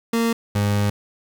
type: tone pair in turn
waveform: 30% pulse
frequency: 230.2 / 102.54 Hz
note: A#3 / G#2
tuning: -22 / -22 cents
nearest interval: octave + major second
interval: 1400 cents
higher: first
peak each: -15 dBFS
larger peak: neither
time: 0.13-0.33 / 0.55-0.9 s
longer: second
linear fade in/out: 5 ms
effects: 8-bit